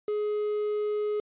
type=tone with quantisation; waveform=triangle; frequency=420 Hz; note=G#4; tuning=19 cents sharp; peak=-24 dBFS; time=0.08-1.2 s; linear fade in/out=2 ms; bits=8; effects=resampled to 8000 Hz